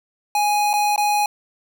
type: tone with dropouts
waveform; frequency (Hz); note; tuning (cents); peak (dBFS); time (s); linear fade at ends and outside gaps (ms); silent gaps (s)
square; 830.6; G#5; 0; -17; 0.35-1.26; 2; 0.732-0.737 / 0.961-0.978
effects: none